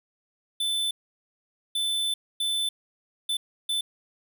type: tone bursts at uneven times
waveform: square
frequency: 3520 Hz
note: A7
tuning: in tune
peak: -25 dBFS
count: 5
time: 0.6-0.91 / 1.75-2.14 / 2.4-2.69 / 3.29-3.37 / 3.69-3.81 s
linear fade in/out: 5 ms
effects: none